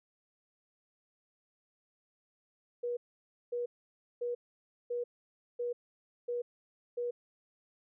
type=tone bursts; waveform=sine; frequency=482.6 Hz; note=B4; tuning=40 cents flat; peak=-32 dBFS; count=7; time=2.83-7.11 s; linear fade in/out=10 ms; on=140 ms; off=550 ms; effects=none